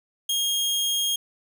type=tone; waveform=sawtooth; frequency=3248 Hz; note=G#7; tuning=39 cents flat; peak=-19 dBFS; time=0.29-1.16 s; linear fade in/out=5 ms; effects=none